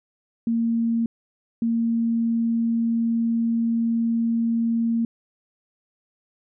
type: tone pair in turn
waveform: sine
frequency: 230.3 / 230.3 Hz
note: A#3 / A#3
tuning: -21 / -21 cents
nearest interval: unison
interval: 0 cents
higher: neither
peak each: -19 dBFS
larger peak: neither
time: 0.47-1.06 / 1.62-5.05 s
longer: second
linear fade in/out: 2 ms
effects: none